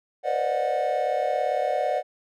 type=tone cluster; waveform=triangle; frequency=480.8 / 518 / 587 / 625 / 732 Hz; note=B4 / C5 / D5 / D#5 / F#5; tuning=-46 / -17 / -1 / +8 / -19 cents; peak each=-33 / -29 / -25 / -29 / -24 dBFS; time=0.23-2.03 s; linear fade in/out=50 ms; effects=none